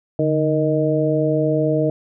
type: harmonic tone with a mistuned harmonic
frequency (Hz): 155.56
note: D#3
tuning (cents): 0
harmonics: 1 / 2 / 3 / 4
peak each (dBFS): -21 / -21 / -21 / -21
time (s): 0.19-1.9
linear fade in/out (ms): 2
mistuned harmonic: 1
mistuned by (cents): -100
effects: none